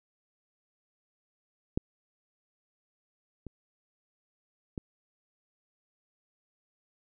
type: clicks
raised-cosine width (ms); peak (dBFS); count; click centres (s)
3; -14 / -28 / -22; 3; 1.775 / 3.467 / 4.778
effects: none